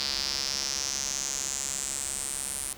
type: tone with band-pass filter sweep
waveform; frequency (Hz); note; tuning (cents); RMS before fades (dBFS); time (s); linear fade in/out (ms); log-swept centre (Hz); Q
square; 68.4; C#2; -23; -32; 0-2.73; 0; 4700 to 9600; 4.9
effects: pink hiss -47 dBFS RMS until 2.77 s